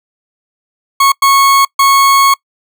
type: tone bursts at uneven times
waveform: 40% pulse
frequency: 1100 Hz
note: C#6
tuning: 14 cents flat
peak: -5 dBFS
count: 3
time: 1-1.12 / 1.22-1.65 / 1.79-2.34 s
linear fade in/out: 5 ms
effects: noise-tail reverb RT60 0.1 s tail -24 dB re dry